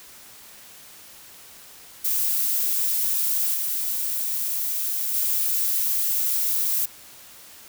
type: noise with level steps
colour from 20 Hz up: violet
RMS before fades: -23 / -26 / -23 dBFS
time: 2.04-6.86 s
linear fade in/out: 10 ms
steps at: 3.54 / 5.14 s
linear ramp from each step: 2 ms
effects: white hiss -46 dBFS RMS until 7.68 s